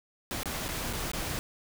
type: noise with dropouts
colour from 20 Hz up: pink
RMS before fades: -34 dBFS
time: 0.31-1.39 s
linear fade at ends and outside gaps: 0 ms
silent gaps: 0.432-0.457 / 0.682-0.688 / 0.928-0.934 / 1.116-1.134 s
effects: none